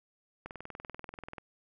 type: click train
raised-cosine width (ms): 0.5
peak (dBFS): -27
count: 20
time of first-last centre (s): 0.46-1.382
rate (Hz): 20.6
effects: none